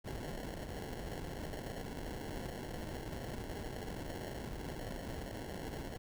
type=noise with sample-and-hold; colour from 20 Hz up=pink; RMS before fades=-43 dBFS; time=0.04-5.98 s; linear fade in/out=20 ms; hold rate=1225 Hz; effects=none